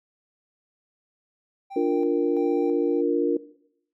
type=tone with tremolo; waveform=triangle; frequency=784 Hz; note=G5; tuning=in tune; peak=-33 dBFS; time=1.7-3.02 s; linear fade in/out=20 ms; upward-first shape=square; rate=1.5 Hz; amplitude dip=65%
type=chord; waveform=sine; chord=Bb major; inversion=first; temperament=equal; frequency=293.7 / 349.2 / 466.2 Hz; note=D4 / F4 / Bb4; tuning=0 / 0 / 0 cents; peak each=-24 dBFS; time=1.76-3.37 s; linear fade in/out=5 ms
effects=noise-tail reverb RT60 0.7 s tail -18 dB re dry